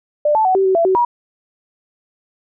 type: tone with pitch steps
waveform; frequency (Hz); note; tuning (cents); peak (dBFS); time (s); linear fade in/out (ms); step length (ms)
sine; 595 / 874 / 748 / 386.1 / 378.7 / 671 / 377 / 959; D5 / A5 / F#5 / G4 / F#4 / E5 / F#4 / A#5; +22 / -12 / +19 / -26 / +40 / +31 / +32 / +49; -11; 0.25-1.05; 5; 100
effects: none